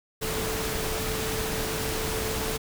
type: tone in noise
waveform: sine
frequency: 440 Hz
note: A4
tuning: in tune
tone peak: -33 dBFS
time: 0.21-2.58 s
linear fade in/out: 20 ms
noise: pink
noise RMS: -30 dBFS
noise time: 0.21-2.58 s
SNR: -6 dB
effects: none